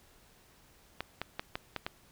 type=clicks; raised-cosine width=0.3 ms; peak=-18 dBFS; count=6; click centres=1.006 / 1.216 / 1.395 / 1.555 / 1.763 / 1.865 s; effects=pink hiss -62 dBFS RMS until 2.11 s